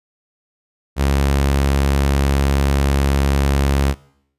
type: tone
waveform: sawtooth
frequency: 69.3 Hz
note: C#2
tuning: in tune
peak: -10 dBFS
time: 0.96-3.95 s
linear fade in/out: 50 ms
effects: noise-tail reverb RT60 0.7 s tail -21 dB re dry + resampled to 32000 Hz